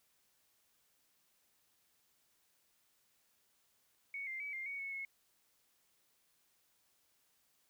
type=tone with pitch steps; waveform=sine; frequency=2225 / 2099 / 2283 / 2110 / 2235 / 2202 / 2182 Hz; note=C#7 / C7 / D7 / C7 / C#7 / C#7 / C#7; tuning=+6 / +5 / -50 / +14 / +14 / -12 / -28 cents; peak=-40 dBFS; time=4.14-5.05 s; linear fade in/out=2 ms; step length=130 ms; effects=white hiss -75 dBFS RMS until 7.69 s